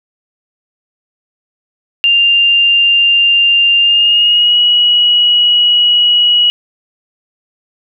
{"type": "tone with pitch glide", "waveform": "sine", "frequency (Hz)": [2794, 2914], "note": ["F7", "F#7"], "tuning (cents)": [0, -27], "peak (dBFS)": -6, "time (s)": [2.04, 6.5], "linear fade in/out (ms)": 0, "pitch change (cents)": 73, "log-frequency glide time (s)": [3.79, 4.58], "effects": []}